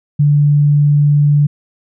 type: tone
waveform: sine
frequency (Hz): 146.1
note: D3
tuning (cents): -9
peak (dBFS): -7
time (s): 0.19-1.47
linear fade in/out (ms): 10
effects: none